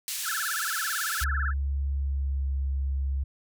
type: band-pass noise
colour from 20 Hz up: white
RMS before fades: -33 dBFS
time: 0.08-1.24 s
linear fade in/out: 0 ms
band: 2700 to 12000 Hz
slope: 12 dB/octave
type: tone with vibrato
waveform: sine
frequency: 1508 Hz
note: F#6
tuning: 32 cents sharp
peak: -29 dBFS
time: 0.23-1.54 s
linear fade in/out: 50 ms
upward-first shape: sine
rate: 18 Hz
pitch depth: 260 cents each way
type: tone with pitch glide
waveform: sine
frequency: 69.3 to 68.07 Hz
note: C#2 to C#2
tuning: 0 to -31 cents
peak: -25 dBFS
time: 1.21-3.24 s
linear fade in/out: 10 ms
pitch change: -31 cents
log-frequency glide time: 1.91-2.47 s
effects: none